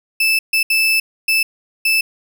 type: tone bursts at uneven times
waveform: 35% pulse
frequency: 2632 Hz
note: E7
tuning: 3 cents flat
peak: -11 dBFS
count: 5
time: 0.2-0.39 / 0.53-0.63 / 0.7-1 / 1.28-1.43 / 1.85-2.01 s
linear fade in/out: 5 ms
effects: none